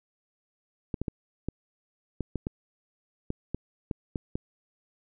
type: clicks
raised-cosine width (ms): 3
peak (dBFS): -17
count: 12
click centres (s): 0.942 / 1.016 / 1.082 / 1.486 / 2.207 / 2.357 / 2.469 / 3.304 / 3.546 / 3.912 / 4.158 / 4.355
effects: none